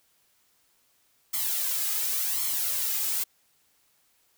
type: noise with flanger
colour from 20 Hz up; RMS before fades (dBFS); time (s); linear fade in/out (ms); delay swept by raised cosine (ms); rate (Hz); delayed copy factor
blue; -28; 1.33-3.24; 10; 0.92 to 2.42; 0.9; +0.7
effects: white hiss -67 dBFS RMS until 4.37 s